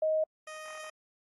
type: tone pair in turn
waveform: sine / 15% pulse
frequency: 627 / 621.6 Hz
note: D#5 / D#5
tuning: +13 / -2 cents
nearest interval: unison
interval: 15 cents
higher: first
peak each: -25 / -35 dBFS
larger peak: first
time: 0.02-0.24 / 0.47-0.9 s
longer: second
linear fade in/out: 5 ms
effects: AAC 32 kbps